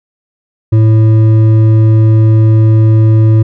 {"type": "tone with hard clipping", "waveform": "sine", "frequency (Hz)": 110, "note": "A2", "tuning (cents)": 0, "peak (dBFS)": -5, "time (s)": [0.72, 3.43], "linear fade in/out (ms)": 10, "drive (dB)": 7, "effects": []}